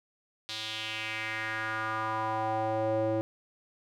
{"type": "tone with band-pass filter sweep", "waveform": "square", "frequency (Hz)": 110, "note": "A2", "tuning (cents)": 0, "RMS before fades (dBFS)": -32, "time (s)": [0.49, 3.21], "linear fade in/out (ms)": 0, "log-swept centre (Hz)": [4000, 450], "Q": 3.1, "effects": []}